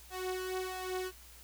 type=tone with flanger; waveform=sawtooth; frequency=371.1 Hz; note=F#4; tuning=5 cents sharp; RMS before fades=-38 dBFS; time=0.1-1.12 s; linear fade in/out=50 ms; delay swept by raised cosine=1.5 to 3.4 ms; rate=1.5 Hz; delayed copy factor=+0.7; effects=added 60 Hz sine -56 dBFS peak until 1.43 s + white hiss -56 dBFS RMS until 1.43 s